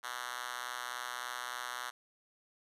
5% pulse tone with high-pass filter, 123.47 Hz, B2, in tune, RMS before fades -41 dBFS, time 0.03-1.91 s, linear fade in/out 20 ms, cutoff 1300 Hz, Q 1.2, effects resampled to 32000 Hz

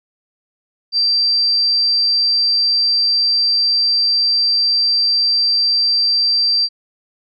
sine tone, 4698 Hz, D8, in tune, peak -12 dBFS, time 0.92-6.69 s, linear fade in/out 50 ms, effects none

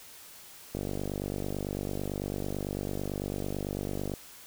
click train, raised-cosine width 2 ms, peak -20 dBFS, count 167, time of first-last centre 0.75-4.138 s, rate 49 Hz, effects white hiss -50 dBFS RMS until 4.46 s

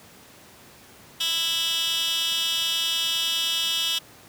15% pulse tone with high-pass filter, 329.6 Hz, E4, in tune, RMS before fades -25 dBFS, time 1.2-3.99 s, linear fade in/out 10 ms, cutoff 3200 Hz, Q 3.2, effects pink hiss -49 dBFS RMS until 4.28 s + high-pass 100 Hz 12 dB/octave

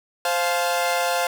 sawtooth chord, F major, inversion second, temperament equal with one note detuned, 523.3 / 698.5 / 863.4 Hz, C5 / F5 / A5, 0 / 0 / -33 cents, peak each -21 / -19 / -24 dBFS, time 0.25-1.27 s, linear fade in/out 2 ms, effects none

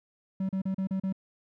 triangle tone bursts, 191 Hz, G3, 45 cents flat, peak -25 dBFS, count 6, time 0.4-1.126 s, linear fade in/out 5 ms, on 91 ms, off 36 ms, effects none

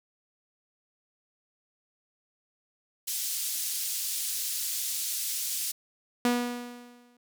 white band-pass noise, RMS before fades -32 dBFS, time 3.07-5.72 s, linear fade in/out 10 ms, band 4200 to 14000 Hz, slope 12 dB/octave
sawtooth tone with exponential decay, 242.8 Hz, B3, 29 cents flat, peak -17 dBFS, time 6.25-7.17 s, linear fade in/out 2 ms, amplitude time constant 200 ms
effects none

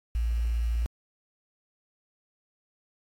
sine tone with quantisation, 57.5 Hz, A#1, 23 cents flat, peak -24 dBFS, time 0.15-0.86 s, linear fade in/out 0 ms, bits 8, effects AAC 64 kbps

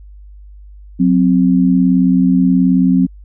sine tone pair together, 182.91 / 261.6 Hz, F#3 / C4, -20 / 0 cents, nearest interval tritone, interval 620 cents, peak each -11 dBFS, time 0.99-3.07 s, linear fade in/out 20 ms, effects added 50 Hz sine -34 dBFS peak until 3.24 s

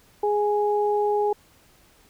sine tone pair together, 415.3 / 830.6 Hz, G#4 / G#5, 0 / 0 cents, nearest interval octave, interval 1200 cents, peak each -21 / -24 dBFS, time 0.23-1.33 s, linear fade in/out 5 ms, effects pink hiss -57 dBFS RMS until 2.09 s

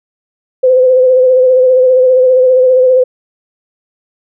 sine tone with vibrato, 511 Hz, C5, 41 cents flat, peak -4 dBFS, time 0.63-3.04 s, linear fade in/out 10 ms, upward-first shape sine, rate 15 Hz, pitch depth 34 cents each way, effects none

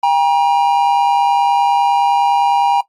triangle tone pair together, 800.2 / 950 Hz, G5 / A#5, +35 / +33 cents, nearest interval minor third, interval 298 cents, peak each -11 dBFS, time 0.03-2.81 s, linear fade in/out 5 ms, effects noise-tail reverb RT60 0.1 s tail -18 dB re dry + AAC 64 kbps

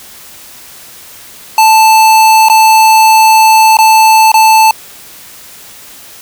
square tone with dropouts, 880 Hz, A5, in tune, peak -3 dBFS, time 1.58-4.71 s, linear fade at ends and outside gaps 2 ms, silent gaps 2.486-2.498 / 3.77-3.787 / 4.318-4.341 s, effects white hiss -33 dBFS RMS until 6.21 s

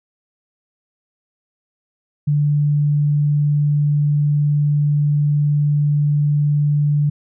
sine tone, 146.83 Hz, D3, in tune, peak -13 dBFS, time 2.27-7.1 s, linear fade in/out 10 ms, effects none

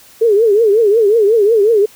sine tone with vibrato, 430.5 Hz, A4, 38 cents flat, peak -7 dBFS, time 0.21-1.86 s, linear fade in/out 10 ms, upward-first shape triangle, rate 5.5 Hz, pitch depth 180 cents each way, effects white hiss -43 dBFS RMS until 1.95 s

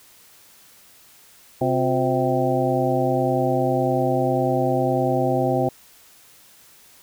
harmonic tone with a mistuned harmonic, 130 Hz, C3, 11 cents flat, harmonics 1 / 2 / 3 / 4 / 5 / 6, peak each -25 / -25 / -25 / -25 / -25 / -25 dBFS, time 1.61-5.69 s, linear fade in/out 5 ms, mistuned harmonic 3, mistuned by -130 cents, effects white hiss -51 dBFS RMS until 7.02 s

